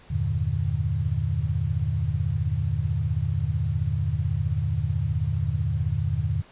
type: chord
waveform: sine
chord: E half-diminished seventh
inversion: none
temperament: equal with one note detuned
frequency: 82.41 / 98 / 116.54 / 148.8 Hz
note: E2 / G2 / Bb2 / D3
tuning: 0 / 0 / 0 / +23 cents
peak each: -28 dBFS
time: 0.1-6.42 s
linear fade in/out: 10 ms
effects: pink hiss -52 dBFS RMS until 6.51 s + resampled to 8000 Hz